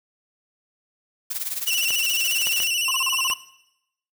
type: noise with tremolo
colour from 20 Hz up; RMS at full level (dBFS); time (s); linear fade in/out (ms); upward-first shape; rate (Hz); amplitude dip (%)
blue; -25; 1.3-2.68; 10; triangle; 19; 85
type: tone with vibrato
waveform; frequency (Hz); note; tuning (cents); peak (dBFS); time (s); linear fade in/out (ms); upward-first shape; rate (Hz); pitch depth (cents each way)
sawtooth; 2822; F7; +17; -18; 1.67-3.34; 5; square; 14; 65
type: clicks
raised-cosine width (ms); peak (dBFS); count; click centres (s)
0.3; -16; 4; 1.906 / 2.471 / 2.602 / 3.301
type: tone bursts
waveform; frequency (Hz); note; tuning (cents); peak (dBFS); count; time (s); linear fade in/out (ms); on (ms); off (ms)
sine; 1055; C6; +14; -25; 8; 2.88-3.334; 2; 27; 34
effects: noise-tail reverb RT60 0.8 s tail -17 dB re dry